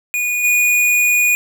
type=tone with level steps; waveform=square; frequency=2455 Hz; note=D#7; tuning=24 cents flat; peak=-17 / -12 dBFS; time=0.14-1.35 s; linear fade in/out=0 ms; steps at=0.43 s; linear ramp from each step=20 ms; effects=none